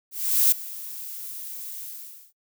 violet noise with ADSR envelope, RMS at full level -17 dBFS, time 0.11-2.33 s, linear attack 410 ms, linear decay 4 ms, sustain -19 dB, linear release 500 ms, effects noise-tail reverb RT60 0.1 s tail -26 dB re dry

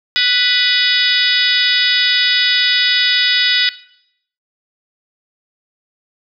harmonic tone with a mistuned harmonic, 493.9 Hz, B4, in tune, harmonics 3 / 4 / 5 / 6 / 7 / 8 / 9 / 10, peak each -21 / -19 / -23 / -20 / -18 / -19 / -23 / -19 dBFS, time 0.16-3.69 s, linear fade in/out 0 ms, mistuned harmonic 8, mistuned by -62 cents, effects noise-tail reverb RT60 0.7 s tail -17 dB re dry

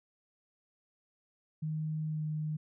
sine tone with pitch glide, 155.56 to 153.77 Hz, D#3 to D#3, 0 to -20 cents, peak -32 dBFS, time 1.62-2.57 s, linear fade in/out 10 ms, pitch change -20 cents, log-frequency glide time 2.07-2.23 s, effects none

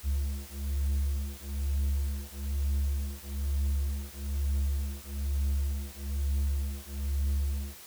triangle beating tone pair, 69.3 / 70.4 Hz, C#2 / C#2, 0 / +27 cents, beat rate 1.1 Hz, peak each -29 dBFS, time 0.03-7.78 s, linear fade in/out 50 ms, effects white hiss -49 dBFS RMS until 7.86 s

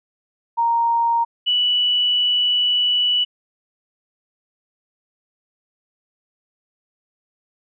sine tone pair in turn, 931 / 2956 Hz, A#5 / F#7, -2 / -2 cents, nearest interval octave + minor sixth, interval 2000 cents, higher second, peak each -15 dBFS, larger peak neither, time 0.57-1.25 / 1.46-3.25 s, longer second, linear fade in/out 20 ms, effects none

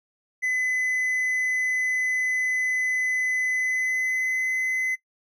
triangle tone with pitch glide, 2016 to 2035 Hz, B6 to C7, +35 to -49 cents, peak -21 dBFS, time 0.42-4.96 s, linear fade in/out 20 ms, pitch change +16 cents, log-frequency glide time 3.51-4.5 s, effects noise-tail reverb RT60 0.1 s tail -18 dB re dry

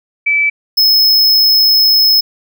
sine / square tone pair in turn, 2309 / 5184 Hz, D7 / E8, -30 / -30 cents, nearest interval octave + major second, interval 1400 cents, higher second, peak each -9 / -7 dBFS, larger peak second, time 0.26-0.5 / 0.77-2.21 s, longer second, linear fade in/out 10 ms, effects none

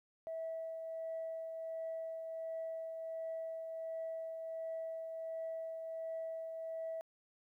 sine tone with tremolo, 651 Hz, E5, 22 cents flat, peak -37 dBFS, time 0.27-7.01 s, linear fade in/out 0 ms, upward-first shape triangle, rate 1.4 Hz, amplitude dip 40%, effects tanh soft clip ceiling -35 dBFS + 13-bit

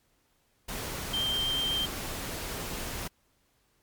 sine tone in noise, 3154 Hz, G7, 10 cents sharp, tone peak -27 dBFS, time 1.13-1.86 s, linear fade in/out 10 ms, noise pink, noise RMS -36 dBFS, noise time 0.68-3.08 s, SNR +6 dB, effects pink hiss -70 dBFS RMS until 3.82 s + MP3 96 kbps

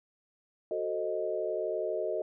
sine chord, F# diminished seventh, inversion none, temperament equal with one note detuned, 370 / 442 / 523.3 / 622.3 Hz, F#4 / A4 / C5 / Eb5, 0 / +8 / 0 / 0 cents, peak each -36 / -35 / -39 / -33 dBFS, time 0.71-2.22 s, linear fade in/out 2 ms, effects none

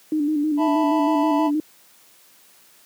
sine tone with vibrato, 300.4 Hz, D4, 39 cents sharp, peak -18 dBFS, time 0.12-1.6 s, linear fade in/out 2 ms, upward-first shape square, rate 6.3 Hz, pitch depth 50 cents each way
triangle chord, E suspended fourth, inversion none, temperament just, 659.3 / 879 / 988.9 Hz, E5 / A5 / B5, 0 / -2 / +2 cents, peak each -23 dBFS, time 0.57-1.51 s, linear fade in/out 50 ms
effects white hiss -53 dBFS RMS until 2.85 s + high-pass 150 Hz 12 dB/octave

